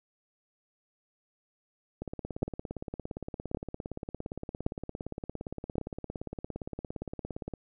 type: two click trains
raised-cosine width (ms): 2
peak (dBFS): -14 / -23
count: 4 / 97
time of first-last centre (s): 2.43-5.782 / 2.02-7.537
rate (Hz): 0.895 / 17.4
effects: none